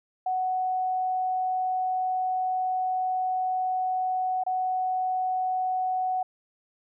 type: tone with dropouts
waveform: sine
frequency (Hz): 743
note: F#5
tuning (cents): +7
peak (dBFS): -24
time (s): 0.26-6.23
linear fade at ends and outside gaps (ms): 5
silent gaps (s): 4.437-4.464
effects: none

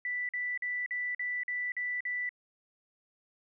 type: tone bursts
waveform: sine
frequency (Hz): 1975.5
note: B6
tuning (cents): 0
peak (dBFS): -31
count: 8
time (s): 0.05-2.292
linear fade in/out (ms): 2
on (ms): 240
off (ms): 46
effects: none

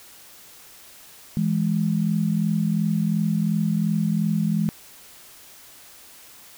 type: tone pair together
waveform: sine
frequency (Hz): 165.39 / 208.2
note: E3 / G#3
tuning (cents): +6 / +5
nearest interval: major third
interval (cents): 399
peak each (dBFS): -22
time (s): 1.37-4.69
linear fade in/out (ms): 0
effects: white hiss -47 dBFS RMS until 6.57 s

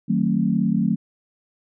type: chord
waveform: sine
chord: D# diminished seventh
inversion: none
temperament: just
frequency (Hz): 155.56 / 186.68 / 224 / 268.8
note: D#3 / F#3 / A3 / C4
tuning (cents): 0 / +16 / +31 / +47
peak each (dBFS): -26 / -21 / -21 / -27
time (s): 0.08-0.96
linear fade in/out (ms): 20
effects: none

